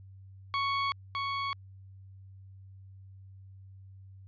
sawtooth tone with echo, 1111 Hz, C#6, 4 cents sharp, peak -24 dBFS, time 0.54-0.92 s, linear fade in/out 0 ms, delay 610 ms, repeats 1, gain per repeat -3 dB, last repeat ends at 1.53 s, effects added 96 Hz sine -48 dBFS peak until 4.27 s + resampled to 11025 Hz

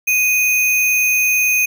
sine tone with sample-and-hold, 2489 Hz, D#7, in tune, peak -12 dBFS, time 0.07-1.66 s, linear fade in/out 10 ms, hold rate 8820 Hz, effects none

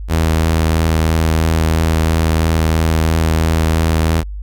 sawtooth tone with vibrato, 80.6 Hz, E2, 38 cents flat, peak -8 dBFS, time 0.08-4.24 s, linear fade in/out 50 ms, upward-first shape triangle, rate 3 Hz, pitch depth 17 cents each way, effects added 50 Hz sine -23 dBFS peak until 4.42 s

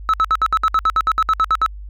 sine tone bursts, 1300 Hz, E6, 24 cents flat, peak -9 dBFS, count 15, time 0.09-1.662 s, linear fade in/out 0 ms, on 46 ms, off 63 ms, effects tanh soft clip ceiling -11 dBFS + added 50 Hz sine -30 dBFS peak until 1.89 s

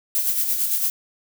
violet noise with tremolo, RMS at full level -20 dBFS, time 0.15-0.9 s, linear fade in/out 0 ms, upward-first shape sine, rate 8.9 Hz, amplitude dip 50%, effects none

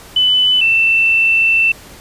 sine tone pair in turn, 3002 / 2674 Hz, F#7 / E7, +24 / +24 cents, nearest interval major second, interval 200 cents, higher first, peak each -9 dBFS, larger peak neither, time 0.16-0.61 / 0.61-1.72 s, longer second, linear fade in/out 5 ms, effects pink hiss -38 dBFS RMS until 2 s + resampled to 32000 Hz

